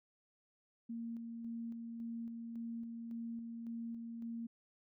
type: tone with tremolo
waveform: sine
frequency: 231.2 Hz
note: A#3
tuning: 14 cents flat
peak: -40 dBFS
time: 0.89-4.47 s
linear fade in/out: 10 ms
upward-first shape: square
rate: 1.8 Hz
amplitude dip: 30%
effects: none